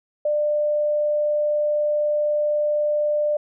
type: tone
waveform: sine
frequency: 596 Hz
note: D5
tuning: 25 cents sharp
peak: -18 dBFS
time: 0.25-3.37 s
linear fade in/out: 5 ms
effects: none